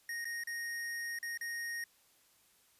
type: tone with dropouts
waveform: square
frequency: 1864.7 Hz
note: A#6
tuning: in tune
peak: -38 dBFS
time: 0.09-1.84 s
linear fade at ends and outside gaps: 2 ms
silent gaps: 0.245-0.253 / 0.437-0.472 / 1.188-1.228 / 1.375-1.411 s
effects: white hiss -68 dBFS RMS until 2.79 s + resampled to 32000 Hz